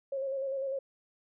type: tone with vibrato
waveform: sine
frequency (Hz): 541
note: C#5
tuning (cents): -42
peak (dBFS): -31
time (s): 0.12-0.79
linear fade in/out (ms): 5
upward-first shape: square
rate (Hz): 10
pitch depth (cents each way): 31
effects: none